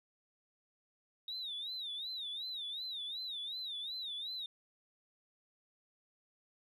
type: tone with vibrato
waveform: sine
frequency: 3738 Hz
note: A#7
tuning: 4 cents sharp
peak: -38 dBFS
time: 1.28-4.46 s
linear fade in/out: 2 ms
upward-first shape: sine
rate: 2.7 Hz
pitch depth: 150 cents each way
effects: tanh soft clip ceiling -35 dBFS